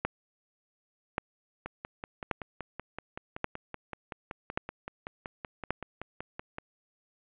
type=two click trains; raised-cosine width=0.5 ms; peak=-13 / -22 dBFS; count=6 / 27; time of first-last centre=0.05-5.706 / 1.66-6.584 s; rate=0.884 / 5.28 Hz; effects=resampled to 8000 Hz + 9-bit